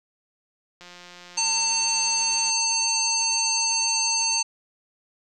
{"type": "click train", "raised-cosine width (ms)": 0.2, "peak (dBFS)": -27, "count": 300, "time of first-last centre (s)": [0.81, 2.499], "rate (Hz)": 177}
{"type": "harmonic tone", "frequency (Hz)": 899, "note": "A5", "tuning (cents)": 37, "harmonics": [1, 3, 5, 7, 9], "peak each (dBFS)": [-30, -30, -25, -24, -34], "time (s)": [1.37, 4.43], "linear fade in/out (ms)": 10}
{"effects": []}